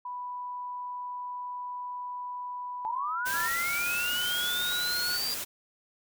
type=tone; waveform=sine; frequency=987.8 Hz; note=B5; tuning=in tune; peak=-34 dBFS; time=0.05-3.48 s; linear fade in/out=5 ms
type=linear sweep; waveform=sine; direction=up; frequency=850 to 4800 Hz; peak=-30 dBFS; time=2.85-5.34 s; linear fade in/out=0 ms
type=noise; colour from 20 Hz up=white; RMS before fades=-35 dBFS; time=3.25-5.45 s; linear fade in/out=20 ms
type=tone with pitch glide; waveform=sine; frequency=1370 to 1442.3 Hz; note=F6 to F#6; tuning=-34 to -45 cents; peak=-32 dBFS; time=3.33-5.18 s; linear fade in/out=20 ms; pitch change=+89 cents; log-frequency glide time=3.53-4.11 s
effects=none